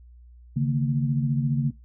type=tone cluster; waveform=sine; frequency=139.6 / 154.1 / 229.2 Hz; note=C#3 / D#3 / A#3; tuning=+13 / -16 / -29 cents; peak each=-22 / -29 / -27 dBFS; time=0.56-1.71 s; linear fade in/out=10 ms; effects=noise-tail reverb RT60 0.2 s tail -20 dB re dry + added 60 Hz sine -46 dBFS peak until 1.84 s